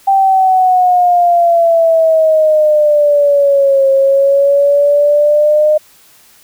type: exponential two-way sweep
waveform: sine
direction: down then up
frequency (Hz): 785 to 540 to 612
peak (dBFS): -6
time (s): 0.07-5.78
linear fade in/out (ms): 10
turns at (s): 3.89
effects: white hiss -45 dBFS RMS until 6.43 s